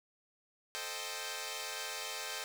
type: chord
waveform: 5% pulse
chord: A half-diminished seventh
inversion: none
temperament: equal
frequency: 440 / 523.3 / 622.3 / 784 Hz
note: A4 / C5 / Eb5 / G5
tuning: 0 / 0 / 0 / 0 cents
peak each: -33 dBFS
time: 0.75-2.44 s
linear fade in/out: 0 ms
effects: 9-bit